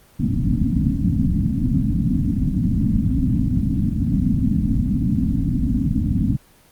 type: low-pass noise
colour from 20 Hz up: white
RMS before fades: -19 dBFS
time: 0.19-6.37 s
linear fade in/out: 10 ms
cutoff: 280 Hz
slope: 96 dB/octave
effects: pink hiss -52 dBFS RMS until 6.71 s + Opus 24 kbps